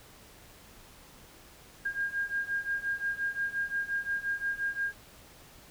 sine beating tone pair, 1612 / 1617.7 Hz, G6 / G#6, +48 / -46 cents, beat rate 5.7 Hz, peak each -34 / -32 dBFS, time 1.85-4.93 s, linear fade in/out 10 ms, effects pink hiss -54 dBFS RMS until 5.7 s

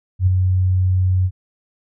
sine tone with ADSR envelope, 92.5 Hz, F#2, in tune, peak -9 dBFS, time 0.19-1.31 s, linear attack 78 ms, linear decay 13 ms, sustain -4 dB, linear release 58 ms, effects none

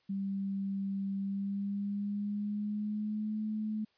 sine tone with pitch glide, 196 to 215 Hz, G3 to A3, 0 to -40 cents, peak -32 dBFS, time 0.09-3.85 s, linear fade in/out 10 ms, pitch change +160 cents, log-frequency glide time 1.18-3.41 s, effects white hiss -72 dBFS RMS until 3.97 s + resampled to 11025 Hz

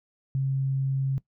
sine tone, 134.9 Hz, C#3, 47 cents flat, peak -23 dBFS, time 0.35-1.18 s, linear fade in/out 0 ms, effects noise-tail reverb RT60 0.1 s tail -19 dB re dry

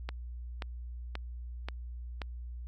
click train, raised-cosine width 0.3 ms, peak -21 dBFS, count 5, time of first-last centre 0.09-2.218 s, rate 1.88 Hz, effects added 60 Hz sine -39 dBFS peak until 2.67 s

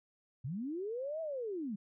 sine linear two-way sweep, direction up then down, 114 to 659.3 to 186.7 Hz, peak -36 dBFS, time 0.44-1.76 s, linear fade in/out 10 ms, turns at 1.21 s, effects none

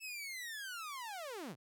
sawtooth linear sweep, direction down, 2637 to 100.8 Hz, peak -39 dBFS, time 0-1.56 s, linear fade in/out 50 ms, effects none

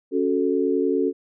sine chord, F# minor, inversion second, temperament equal, 277.2 / 370 / 440 Hz, C#4 / F#4 / A4, 0 / 0 / 0 cents, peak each -23 dBFS, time 0.11-1.13 s, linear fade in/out 50 ms, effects none

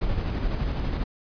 brown noise with tremolo, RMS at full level -25 dBFS, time 0.01-1.04 s, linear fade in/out 10 ms, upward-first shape square, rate 12 Hz, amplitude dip 30%, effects resampled to 11025 Hz

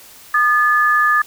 sine tone pair together, 1218.3 / 1723 Hz, D#6 / A6, -37 / -37 cents, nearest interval tritone, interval 600 cents, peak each -14 dBFS, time 0.34-1.22 s, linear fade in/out 5 ms, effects white hiss -42 dBFS RMS until 1.26 s

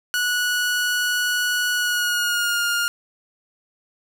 sawtooth tone with pitch glide, 1468 to 1414.7 Hz, F#6 to F6, -14 to +22 cents, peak -16 dBFS, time 0.14-2.88 s, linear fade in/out 0 ms, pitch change -64 cents, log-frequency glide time 1.73-2.63 s, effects none

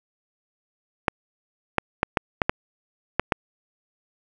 clicks, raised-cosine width 0.5 ms, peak -3 dBFS, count 8, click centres 1.082 / 1.783 / 2.031 / 2.172 / 2.418 / 2.495 / 3.196 / 3.322 s, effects none

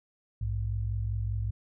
sine tone pair together, 58.78 / 103.9 Hz, A#1 / G#2, +15 / +1 cents, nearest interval minor seventh, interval 986 cents, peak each -32 / -30 dBFS, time 0.41-1.51 s, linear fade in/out 5 ms, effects none

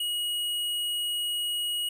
square tone, 2900 Hz, F#7, 35 cents flat, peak -28 dBFS, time 0-1.89 s, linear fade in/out 5 ms, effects none

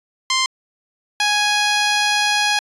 10% pulse tone pair in turn, 1046.5 / 831.2 Hz, C6 / G#5, 0 / +1 cents, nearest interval major third, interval 399 cents, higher first, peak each -7 dBFS, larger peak neither, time 0.3-0.46 / 1.2-2.59 s, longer second, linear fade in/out 2 ms, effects resampled to 24000 Hz

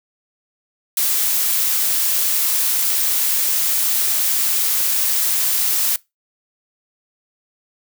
blue noise, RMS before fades -18 dBFS, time 0.97-5.96 s, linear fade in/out 2 ms, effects noise-tail reverb RT60 0.2 s tail -22 dB re dry

